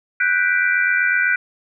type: chord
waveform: sine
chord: G major seventh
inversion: third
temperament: equal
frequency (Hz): 1480 / 1568 / 1975.5 / 2349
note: F#6 / G6 / B6 / D7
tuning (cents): 0 / 0 / 0 / 0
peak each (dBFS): -17 / -22 / -23 / -23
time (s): 0.2-1.36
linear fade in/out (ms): 5
effects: none